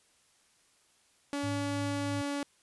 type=tone; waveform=sawtooth; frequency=284.7 Hz; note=C#4; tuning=46 cents sharp; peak=-28 dBFS; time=1.33-2.43 s; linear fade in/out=0 ms
type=tone with tremolo; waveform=sine; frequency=106 Hz; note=G#2; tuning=36 cents sharp; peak=-34 dBFS; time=1.43-2.22 s; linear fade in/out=10 ms; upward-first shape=triangle; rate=3.1 Hz; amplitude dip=35%
effects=white hiss -67 dBFS RMS until 2.62 s + resampled to 24000 Hz